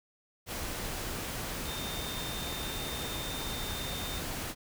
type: tone in noise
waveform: sine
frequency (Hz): 3633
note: A#7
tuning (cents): -45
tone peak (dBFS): -41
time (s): 1.64-4.23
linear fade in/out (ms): 50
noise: pink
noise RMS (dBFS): -37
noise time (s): 0.46-4.55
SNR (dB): -7
effects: none